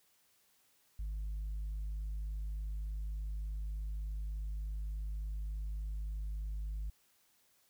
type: tone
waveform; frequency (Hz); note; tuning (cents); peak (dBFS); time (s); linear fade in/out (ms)
sine; 51.7; G#1; -7; -34; 0.99-6.9; 5
effects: tanh soft clip ceiling -35 dBFS + white hiss -71 dBFS RMS until 7.69 s